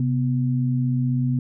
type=tone pair together; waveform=sine; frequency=130.79 / 246.9 Hz; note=C3 / B3; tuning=0 / 0 cents; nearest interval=major seventh; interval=1100 cents; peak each=-20 / -24 dBFS; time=0-1.39 s; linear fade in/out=2 ms; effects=none